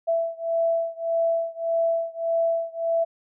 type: beating tone pair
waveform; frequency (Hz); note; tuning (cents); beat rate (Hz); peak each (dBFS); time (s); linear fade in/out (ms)
sine; 664 / 665.7; E5 / E5; +12 / +17; 1.7; -24 / -25; 0.07-3.05; 20
effects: none